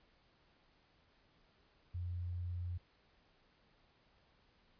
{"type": "tone", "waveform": "sine", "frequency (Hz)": 88.2, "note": "F2", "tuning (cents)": 18, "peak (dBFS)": -38, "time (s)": [1.94, 2.78], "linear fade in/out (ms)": 10, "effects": ["pink hiss -71 dBFS RMS until 4.79 s", "resampled to 11025 Hz"]}